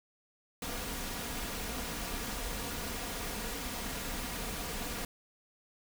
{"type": "noise with comb filter", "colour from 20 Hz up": "pink", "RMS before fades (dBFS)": -38, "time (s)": [0.62, 5.05], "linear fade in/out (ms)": 2, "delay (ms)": 4.2, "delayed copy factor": 0.5, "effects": []}